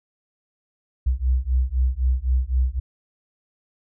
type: beating tone pair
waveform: sine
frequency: 61.74 / 65.64 Hz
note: B1 / C2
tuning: 0 / +6 cents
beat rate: 3.9 Hz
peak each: -21 dBFS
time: 1.06-2.8 s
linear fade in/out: 10 ms
effects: none